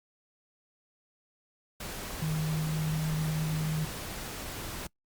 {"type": "tone in noise", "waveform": "sine", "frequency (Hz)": 156.2, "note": "D#3", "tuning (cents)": 7, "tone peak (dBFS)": -28, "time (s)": [2.22, 3.85], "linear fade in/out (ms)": 5, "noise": "pink", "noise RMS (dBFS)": -39, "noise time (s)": [1.8, 4.87], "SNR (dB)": 8, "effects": ["noise-tail reverb RT60 0.1 s tail -25 dB re dry", "Opus 48 kbps"]}